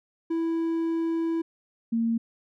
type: tone pair in turn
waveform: triangle / sine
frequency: 329.6 / 229.3 Hz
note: E4 / A#3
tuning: 0 / -28 cents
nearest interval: tritone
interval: 628 cents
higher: first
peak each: -22 dBFS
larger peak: neither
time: 0.3-1.42 / 1.92-2.18 s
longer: first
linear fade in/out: 10 ms
effects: none